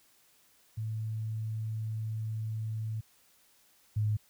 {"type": "tone pair in turn", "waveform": "sine", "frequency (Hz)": [110, 106.44], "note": ["A2", "G#2"], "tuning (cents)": [0, 43], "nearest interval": "minor second", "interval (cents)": 57, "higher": "first", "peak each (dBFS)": [-32, -26], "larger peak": "second", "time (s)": [[0.77, 3.01], [3.96, 4.17]], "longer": "first", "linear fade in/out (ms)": 10, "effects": ["white hiss -65 dBFS RMS until 4.29 s"]}